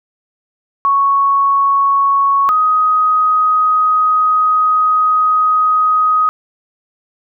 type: tone pair in turn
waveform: sine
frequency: 1108.7 / 1254.5 Hz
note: C#6 / D#6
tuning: 0 / +14 cents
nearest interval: major second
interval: 214 cents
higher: second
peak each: -9 dBFS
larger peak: neither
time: 0.85-2.49 / 2.49-6.29 s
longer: second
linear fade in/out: 0 ms
effects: none